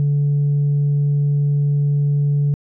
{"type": "tone", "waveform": "sine", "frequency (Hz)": 144.1, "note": "D3", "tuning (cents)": -33, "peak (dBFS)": -12, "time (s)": [0, 2.54], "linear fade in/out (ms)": 0, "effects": ["tanh soft clip ceiling -12 dBFS"]}